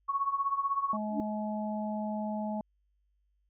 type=tone with tremolo; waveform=sine; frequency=1108.7 Hz; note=C#6; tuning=in tune; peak=-24 dBFS; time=0.08-0.97 s; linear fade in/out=20 ms; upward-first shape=triangle; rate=16 Hz; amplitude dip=85%
type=harmonic tone; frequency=212.7 Hz; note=G#3; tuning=42 cents sharp; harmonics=1 / 3 / 4; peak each=-33 / -38 / -39 dBFS; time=0.93-2.61 s; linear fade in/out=2 ms
type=tone with exponential growth; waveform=sine; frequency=288.2 Hz; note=D4; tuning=33 cents flat; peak=-25 dBFS; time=1.07-1.2 s; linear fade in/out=0 ms; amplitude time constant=27 ms
effects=added 50 Hz sine -70 dBFS peak until 3.49 s